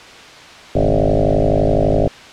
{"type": "tone with frequency modulation", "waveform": "sine", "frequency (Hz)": 277.2, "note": "C#4", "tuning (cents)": 0, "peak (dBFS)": -11, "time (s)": [0.75, 2.08], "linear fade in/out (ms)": 5, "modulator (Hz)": 51.9, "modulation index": 7.5, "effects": ["white hiss -37 dBFS RMS until 2.32 s", "low-pass 4000 Hz 12 dB/octave"]}